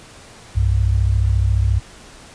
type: tone pair together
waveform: sine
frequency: 63.8 / 98.11 Hz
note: C2 / G2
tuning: -43 / +2 cents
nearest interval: perfect fifth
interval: 745 cents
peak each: -16 dBFS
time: 0.55-1.8 s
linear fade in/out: 20 ms
effects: pink hiss -42 dBFS RMS until 2.34 s + resampled to 22050 Hz